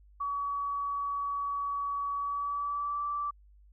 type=tone with pitch glide; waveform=sine; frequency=1134 to 1163.9 Hz; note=C#6 to D6; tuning=+39 to -16 cents; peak=-30 dBFS; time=0.2-3.31 s; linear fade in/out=10 ms; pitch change=+45 cents; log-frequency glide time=2.15-3.05 s; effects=added 50 Hz sine -55 dBFS peak until 3.72 s